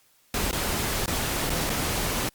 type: noise with dropouts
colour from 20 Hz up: pink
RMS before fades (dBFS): -27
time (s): 0.34-2.29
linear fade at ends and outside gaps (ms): 2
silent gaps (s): 0.512-0.528 / 1.06-1.078 / 1.496-1.501 / 1.696-1.7
effects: white hiss -62 dBFS RMS until 2.34 s + Opus 48 kbps